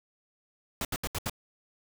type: noise bursts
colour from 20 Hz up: pink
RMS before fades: -32 dBFS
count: 5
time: 0.81-1.297 s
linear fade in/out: 2 ms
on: 39 ms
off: 73 ms
effects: none